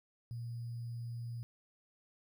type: tone with sample-and-hold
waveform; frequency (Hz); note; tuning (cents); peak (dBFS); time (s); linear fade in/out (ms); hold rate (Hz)
sine; 118; A#2; +22; -39; 0.31-1.43; 0; 4900
effects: none